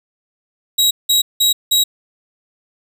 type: tone bursts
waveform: sawtooth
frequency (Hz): 3836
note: A#7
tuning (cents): +49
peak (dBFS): -8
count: 4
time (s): 0.78-1.84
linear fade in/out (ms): 10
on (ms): 130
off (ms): 180
effects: none